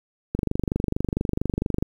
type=click train; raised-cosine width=3 ms; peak=-10 dBFS; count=37; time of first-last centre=0.35-1.825 s; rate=24.4 Hz; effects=8-bit